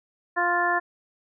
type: harmonic tone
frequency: 350 Hz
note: F4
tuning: 4 cents sharp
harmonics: 1 / 2 / 3 / 4 / 5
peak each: -31 / -26 / -26 / -30 / -25 dBFS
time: 0.36-0.8 s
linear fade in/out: 20 ms
effects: none